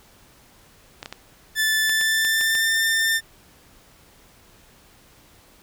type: clicks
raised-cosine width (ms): 0.2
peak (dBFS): -15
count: 8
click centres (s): 1.029 / 1.059 / 1.126 / 1.895 / 2.012 / 2.249 / 2.411 / 2.552
type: tone with pitch glide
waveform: sawtooth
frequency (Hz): 1753 to 1796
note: A6 to A6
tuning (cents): -7 to +35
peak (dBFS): -15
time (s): 1.55-3.21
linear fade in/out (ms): 50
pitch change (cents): +42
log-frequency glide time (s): 1.82-2.7
effects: pink hiss -53 dBFS RMS until 5.62 s

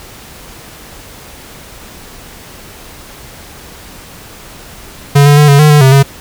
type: tone with pitch steps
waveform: square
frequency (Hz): 142.1 / 145 / 148.3 / 141.3 / 151.4 / 148.2 / 133 / 138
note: C#3 / D3 / D3 / C#3 / D#3 / D3 / C3 / C#3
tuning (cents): +43 / -22 / +17 / +34 / -47 / +16 / +29 / -7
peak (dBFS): -3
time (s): 5.15-6.03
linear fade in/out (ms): 10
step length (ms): 110
effects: pink hiss -33 dBFS RMS until 6.2 s

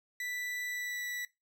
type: tone with pitch glide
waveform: 40% pulse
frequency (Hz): 1975.5 to 1960.7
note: B6 to B6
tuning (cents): 0 to -13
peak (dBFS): -35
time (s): 0.2-1.25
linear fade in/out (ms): 2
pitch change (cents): -13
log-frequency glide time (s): 0.66-1.06
effects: noise-tail reverb RT60 0.2 s tail -18 dB re dry

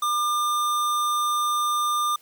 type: tone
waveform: square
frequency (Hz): 1200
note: D6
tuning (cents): +37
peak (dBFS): -22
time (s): 0.02-2.16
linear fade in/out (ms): 5
effects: white hiss -56 dBFS RMS until 2.21 s

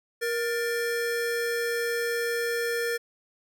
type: tone pair together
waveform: square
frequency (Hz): 470.5 / 1774.8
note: A#4 / A6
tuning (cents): +16 / +14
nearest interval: octave + major seventh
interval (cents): 2298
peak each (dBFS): -28 / -32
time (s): 0.21-2.98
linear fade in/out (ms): 20
effects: none

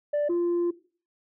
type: tone pair in turn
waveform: sine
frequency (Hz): 587.3 / 346.6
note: D5 / F4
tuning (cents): 0 / -13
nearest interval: major sixth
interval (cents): 913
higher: first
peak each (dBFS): -20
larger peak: neither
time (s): 0.13-0.29 / 0.29-0.71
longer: second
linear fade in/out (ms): 10
effects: noise-tail reverb RT60 0.4 s tail -18 dB re dry + tanh soft clip ceiling -21 dBFS

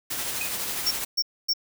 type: noise with tremolo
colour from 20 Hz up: white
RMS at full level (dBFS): -29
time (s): 0.1-1.05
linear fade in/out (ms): 10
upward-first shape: sine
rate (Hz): 12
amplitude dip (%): 30
type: tone with exponential decay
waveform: triangle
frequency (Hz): 2504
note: D#7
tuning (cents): +10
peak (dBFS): -24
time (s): 0.41-0.58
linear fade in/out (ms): 1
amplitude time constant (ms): 35
type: tone bursts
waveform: square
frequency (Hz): 5480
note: F8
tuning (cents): -34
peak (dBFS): -21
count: 3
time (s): 0.86-1.536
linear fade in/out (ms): 10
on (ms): 52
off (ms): 260
effects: none

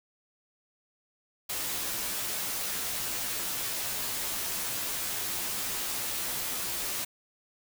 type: noise with comb filter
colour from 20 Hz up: white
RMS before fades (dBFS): -33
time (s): 1.49-7.05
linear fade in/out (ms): 10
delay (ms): 13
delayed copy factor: -0.7
effects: none

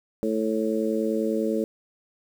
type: harmonic tone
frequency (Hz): 110.1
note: A2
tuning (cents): +2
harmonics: 2 / 3 / 4 / 5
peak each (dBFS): -27 / -28 / -27 / -30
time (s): 0.23-1.64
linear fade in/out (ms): 0
effects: 8-bit

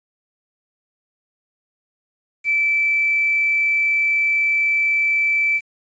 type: tone with quantisation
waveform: sine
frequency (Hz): 2322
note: D7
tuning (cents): -20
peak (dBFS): -15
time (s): 2.44-5.61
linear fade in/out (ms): 50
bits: 7
effects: resampled to 16000 Hz

